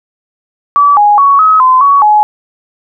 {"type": "tone with pitch steps", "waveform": "sine", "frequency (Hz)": [1150, 828, 1118, 1275, 1027, 1123, 844], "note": ["D6", "G#5", "C#6", "D#6", "C6", "C#6", "G#5"], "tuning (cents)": [-37, -5, 14, 42, -33, 22, 28], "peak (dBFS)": -3, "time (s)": [0.76, 2.23], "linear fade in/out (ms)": 0, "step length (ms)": 210, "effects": []}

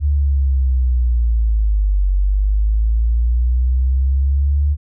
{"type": "linear two-way sweep", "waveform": "sine", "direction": "down then up", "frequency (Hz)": [73.42, 46.85, 73.42], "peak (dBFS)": -12, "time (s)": [0, 4.77], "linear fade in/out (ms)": 50, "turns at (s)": 2.1, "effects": []}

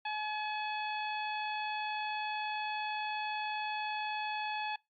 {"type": "harmonic tone with a mistuned harmonic", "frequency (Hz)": 851, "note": "G#5", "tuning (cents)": 42, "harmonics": [1, 2, 3, 4, 5], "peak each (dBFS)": [-36, -42, -41, -46, -51], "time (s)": [0.05, 4.76], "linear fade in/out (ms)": 5, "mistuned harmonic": 5, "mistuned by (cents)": 53, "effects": ["noise-tail reverb RT60 0.2 s tail -24 dB re dry", "Opus 48 kbps"]}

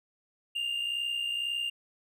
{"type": "tone pair together", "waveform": "triangle", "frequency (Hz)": [2797, 2859], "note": ["F7", "F7"], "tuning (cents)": [2, 40], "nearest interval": "unison", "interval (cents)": 38, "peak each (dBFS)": [-28, -35], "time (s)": [0.55, 1.7], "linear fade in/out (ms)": 10, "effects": ["tanh soft clip ceiling -23 dBFS"]}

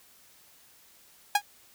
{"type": "tone with exponential decay", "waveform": "sawtooth", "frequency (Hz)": 821, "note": "G#5", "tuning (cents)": -20, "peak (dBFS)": -13, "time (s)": [1.35, 1.42], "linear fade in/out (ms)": 5, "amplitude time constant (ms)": 15, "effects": ["white hiss -58 dBFS RMS until 1.74 s"]}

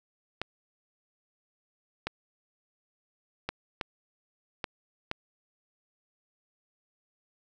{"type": "clicks", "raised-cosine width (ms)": 0.3, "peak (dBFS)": -15, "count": 6, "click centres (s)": [0.416, 2.07, 3.49, 3.812, 4.642, 5.114], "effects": []}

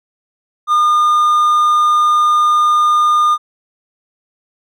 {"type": "tone", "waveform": "triangle", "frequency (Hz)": 1214, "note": "D#6", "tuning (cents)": -43, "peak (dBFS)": -7, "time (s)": [0.67, 3.38], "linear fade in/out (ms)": 50, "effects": []}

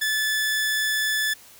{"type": "tone", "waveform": "sawtooth", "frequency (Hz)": 1736, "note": "A6", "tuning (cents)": -24, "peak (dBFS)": -18, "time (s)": [0.01, 1.34], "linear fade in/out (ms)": 10, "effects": ["white hiss -49 dBFS RMS until 1.59 s"]}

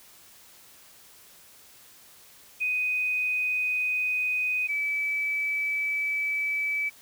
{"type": "tone pair in turn", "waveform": "sine", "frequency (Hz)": [2498, 2300], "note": ["D#7", "D7"], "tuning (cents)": [6, -37], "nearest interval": "minor second", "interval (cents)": 143, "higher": "first", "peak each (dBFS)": [-24, -25], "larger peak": "first", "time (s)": [[2.6, 4.68], [4.68, 6.9]], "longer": "second", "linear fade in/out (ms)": 20, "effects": ["white hiss -53 dBFS RMS until 7.01 s"]}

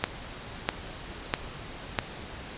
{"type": "click train", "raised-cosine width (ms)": 0.3, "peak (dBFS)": -7, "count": 4, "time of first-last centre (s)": [0.04, 1.988], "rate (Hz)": 1.54, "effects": ["pink hiss -41 dBFS RMS until 2.57 s", "resampled to 8000 Hz"]}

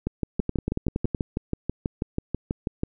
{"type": "two click trains", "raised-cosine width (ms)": 3, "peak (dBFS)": [-12, -12], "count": [9, 18], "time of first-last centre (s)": [[0.4, 1.148], [0.07, 2.834]], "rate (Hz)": [10.7, 6.15], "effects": []}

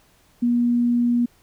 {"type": "tone", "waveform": "sine", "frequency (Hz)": 240, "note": "B3", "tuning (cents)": -49, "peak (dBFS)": -16, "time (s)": [0.42, 1.26], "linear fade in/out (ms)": 10, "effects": ["pink hiss -58 dBFS RMS until 1.42 s"]}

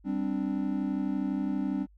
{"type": "chord", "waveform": "triangle", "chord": "G suspended fourth", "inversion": "none", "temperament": "equal", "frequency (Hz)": [196, 261.6, 293.7], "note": ["G3", "C4", "D4"], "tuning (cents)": [0, 0, 0], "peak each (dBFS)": -30, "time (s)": [0.04, 1.87], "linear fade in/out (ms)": 50, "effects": ["added 50 Hz sine -55 dBFS peak until 1.97 s"]}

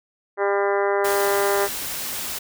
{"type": "harmonic tone", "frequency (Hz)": 200.1, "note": "G3", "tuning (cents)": 36, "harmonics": [2, 3, 4, 5, 6, 7, 8, 9, 10], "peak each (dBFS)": [-21, -25, -27, -29, -31, -32, -33, -34, -35], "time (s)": [0.37, 1.69], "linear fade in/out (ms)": 50}
{"type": "noise", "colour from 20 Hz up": "white", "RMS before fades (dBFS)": -29, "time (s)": [1.04, 2.39], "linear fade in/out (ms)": 10}
{"effects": []}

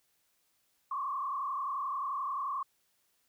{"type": "tone with frequency modulation", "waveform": "sine", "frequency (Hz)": 1106, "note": "C#6", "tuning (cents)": -4, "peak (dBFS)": -32, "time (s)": [0.91, 2.63], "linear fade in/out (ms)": 5, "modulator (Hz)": 31.4, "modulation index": 2, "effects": ["white hiss -74 dBFS RMS until 3.28 s"]}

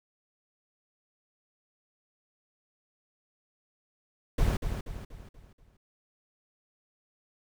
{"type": "noise with echo", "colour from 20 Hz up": "brown", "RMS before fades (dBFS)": -25, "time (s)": [4.38, 4.57], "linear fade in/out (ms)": 5, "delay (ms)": 240, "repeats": 5, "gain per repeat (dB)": -7, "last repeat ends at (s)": 5.77, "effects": []}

